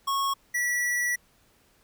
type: tone pair in turn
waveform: square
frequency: 1099 / 1947 Hz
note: C#6 / B6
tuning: -15 / -25 cents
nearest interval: minor seventh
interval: 990 cents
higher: second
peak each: -25 dBFS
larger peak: neither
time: 0.07-0.34 / 0.54-1.16 s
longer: second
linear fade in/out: 10 ms
effects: pink hiss -63 dBFS RMS until 1.83 s